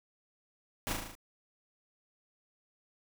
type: noise with echo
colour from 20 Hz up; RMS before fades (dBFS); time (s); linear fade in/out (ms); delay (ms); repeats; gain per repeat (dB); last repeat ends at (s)
pink; -35; 0.87-0.93; 0; 37; 6; -3; 1.152
effects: none